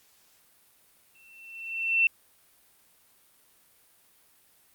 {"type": "tone with exponential growth", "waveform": "sine", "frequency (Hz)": 2691, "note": "E7", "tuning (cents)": 35, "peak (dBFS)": -17, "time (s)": [1.15, 2.07], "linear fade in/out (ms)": 2, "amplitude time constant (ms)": 200, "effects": ["white hiss -62 dBFS RMS until 4.74 s", "Opus 48 kbps"]}